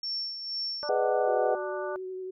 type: tone with tremolo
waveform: sine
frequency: 5440 Hz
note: F8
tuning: 46 cents flat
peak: -29 dBFS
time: 0.03-0.89 s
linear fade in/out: 2 ms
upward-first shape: sine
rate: 2.1 Hz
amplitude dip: 55%
type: harmonic tone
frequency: 295.4 Hz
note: D4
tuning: 10 cents sharp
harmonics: 2 / 3 / 4 / 5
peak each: -34 / -40 / -40 / -41 dBFS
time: 0.83-1.96 s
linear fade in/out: 0 ms
type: chord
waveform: sine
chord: G# minor seventh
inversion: none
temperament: just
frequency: 415.3 / 498.4 / 623 / 747.5 Hz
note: G#4 / B4 / D#5 / F#5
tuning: 0 / +16 / +2 / +17 cents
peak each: -30 / -28 / -29 / -29 dBFS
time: 0.89-1.55 s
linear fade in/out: 2 ms
type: tone with vibrato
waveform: sine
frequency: 373 Hz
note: F#4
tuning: 14 cents sharp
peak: -34 dBFS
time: 1.27-2.31 s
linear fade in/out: 10 ms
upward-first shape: triangle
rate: 11 Hz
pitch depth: 19 cents each way
effects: none